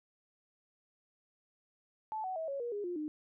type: tone with pitch steps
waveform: sine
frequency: 870 / 748.7 / 644.3 / 554.4 / 477.1 / 410.6 / 353.3 / 304.1 Hz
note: A5 / F#5 / E5 / C#5 / A#4 / G#4 / F4 / D#4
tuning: -20 / +20 / -40 / 0 / +40 / -20 / +20 / -40 cents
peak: -35 dBFS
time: 2.12-3.08 s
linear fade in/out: 0 ms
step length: 120 ms
effects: none